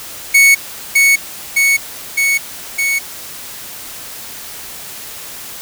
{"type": "tone with echo", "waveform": "45% pulse", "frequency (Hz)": 2217, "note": "C#7", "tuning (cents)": 0, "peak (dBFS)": -5, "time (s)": [0.34, 0.55], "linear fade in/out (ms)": 10, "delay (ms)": 610, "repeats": 4, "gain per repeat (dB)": -2, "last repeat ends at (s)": 2.99, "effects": ["white hiss -30 dBFS RMS until 5.61 s"]}